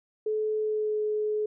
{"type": "tone with pitch glide", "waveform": "sine", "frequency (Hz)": [430.6, 425.2], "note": ["A4", "G#4"], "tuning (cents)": [-37, 41], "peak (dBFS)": -25, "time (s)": [0.26, 1.46], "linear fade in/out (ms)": 5, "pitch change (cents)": -22, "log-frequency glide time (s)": [0.6, 1.01], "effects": []}